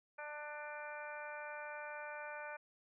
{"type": "harmonic tone", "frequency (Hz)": 297.3, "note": "D4", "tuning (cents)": 21, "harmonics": [2, 3, 4, 5, 6, 7, 8], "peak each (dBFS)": [-49, -50, -55, -49, -55, -62, -53], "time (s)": [0.18, 2.57], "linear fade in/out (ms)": 10, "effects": []}